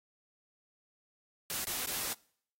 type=noise with dropouts; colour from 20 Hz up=white; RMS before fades=-36 dBFS; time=1.5-2.13 s; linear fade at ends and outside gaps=0 ms; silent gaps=1.644-1.67 / 1.857-1.872 s; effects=noise-tail reverb RT60 0.6 s tail -24 dB re dry + AAC 48 kbps